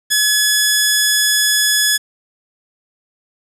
10% pulse tone, 1700 Hz, G#6, 40 cents sharp, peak -3 dBFS, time 0.1-1.98 s, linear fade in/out 20 ms, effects resampled to 32000 Hz + 7-bit

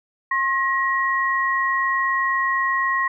sine tone pair together, 1073 / 1896 Hz, C6 / A#6, +43 / +29 cents, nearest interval minor seventh, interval 986 cents, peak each -21 dBFS, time 0.31-3.08 s, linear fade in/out 5 ms, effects none

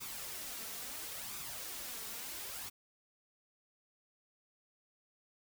white noise with flanger, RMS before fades -44 dBFS, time 0-2.7 s, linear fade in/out 20 ms, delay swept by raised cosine 0.82 to 4.52 ms, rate 0.73 Hz, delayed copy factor +0.5, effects none

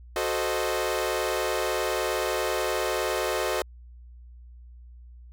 sawtooth chord, F# diminished seventh, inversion none, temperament equal, 370 / 440 / 523.3 / 622.3 Hz, F#4 / A4 / C5 / Eb5, 0 / 0 / 0 / 0 cents, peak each -27 dBFS, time 0.16-3.62 s, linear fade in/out 2 ms, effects added 60 Hz sine -44 dBFS peak until 5.32 s

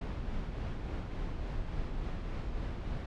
brown noise with tremolo, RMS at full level -35 dBFS, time 0.01-3.06 s, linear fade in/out 5 ms, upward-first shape triangle, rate 3.5 Hz, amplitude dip 35%, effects low-pass 4000 Hz 12 dB/octave

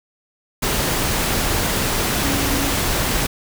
sine tone in noise, 277.2 Hz, C#4, in tune, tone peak -24 dBFS, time 2.22-2.7 s, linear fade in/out 10 ms, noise pink, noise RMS -20 dBFS, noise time 0.62-3.27 s, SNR -7 dB, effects none

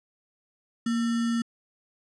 sine tone with sample-and-hold, 233.1 Hz, A#3, in tune, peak -23 dBFS, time 0.86-1.42 s, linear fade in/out 5 ms, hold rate 1575 Hz, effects resampled to 22050 Hz

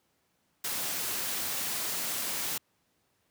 white noise, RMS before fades -33 dBFS, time 0.64-2.58 s, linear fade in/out 5 ms, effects pink hiss -73 dBFS RMS until 3.3 s + high-pass 100 Hz 12 dB/octave

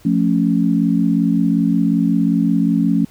sine chord, F augmented, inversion none, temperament equal, 174.61 / 220 / 277.2 Hz, F3 / A3 / C#4, 0 / 0 / 0 cents, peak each -17 dBFS, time 0.05-3.05 s, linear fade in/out 5 ms, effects pink hiss -49 dBFS RMS until 3.1 s

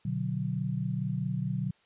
sine chord, B minor, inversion none, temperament just, 123.47 / 148.16 / 185.21 Hz, B2 / D3 / F#3, 0 / +16 / +2 cents, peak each -33 dBFS, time 0.05-1.71 s, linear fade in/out 5 ms, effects white hiss -66 dBFS RMS until 1.85 s + resampled to 8000 Hz

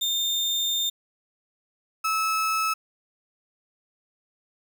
35% pulse tone pair in turn, 3623 / 1300.3 Hz, A7 / E6, +50 / -24 cents, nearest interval octave + tritone, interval 1774 cents, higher first, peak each -21 dBFS, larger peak neither, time 0.01-0.9 / 2.04-2.74 s, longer first, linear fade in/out 10 ms, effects 10-bit

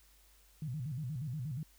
sine tone with vibrato, 138.2 Hz, C#3, 5 cents flat, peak -36 dBFS, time 0.62-1.63 s, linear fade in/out 2 ms, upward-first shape square, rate 8.4 Hz, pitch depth 200 cents each way, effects added 50 Hz sine -64 dBFS peak until 1.78 s + white hiss -66 dBFS RMS until 1.78 s

